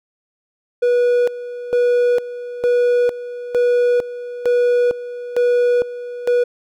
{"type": "tone with tremolo", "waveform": "triangle", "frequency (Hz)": 486.7, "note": "B4", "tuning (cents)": -25, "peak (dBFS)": -10, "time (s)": [0.82, 6.44], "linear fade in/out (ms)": 10, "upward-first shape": "square", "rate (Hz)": 1.1, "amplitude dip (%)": 80, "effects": []}